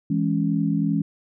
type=chord; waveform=sine; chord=C# minor; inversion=first; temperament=equal; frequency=164.81 / 207.7 / 277.2 Hz; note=E3 / G#3 / C#4; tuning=0 / 0 / 0 cents; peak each=-23 / -24 / -24 dBFS; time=0.1-1.02 s; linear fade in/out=5 ms; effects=none